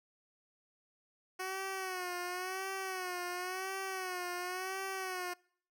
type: tone with vibrato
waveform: 10% pulse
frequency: 370 Hz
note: F#4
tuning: in tune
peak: -29 dBFS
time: 1.39-5.34 s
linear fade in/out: 10 ms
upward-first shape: sine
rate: 0.94 Hz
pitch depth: 72 cents each way
effects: noise-tail reverb RT60 0.6 s tail -26 dB re dry